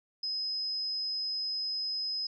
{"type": "tone", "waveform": "sine", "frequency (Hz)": 5070, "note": "D#8", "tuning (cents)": 32, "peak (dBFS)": -31, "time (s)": [0.23, 2.27], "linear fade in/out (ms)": 5, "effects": []}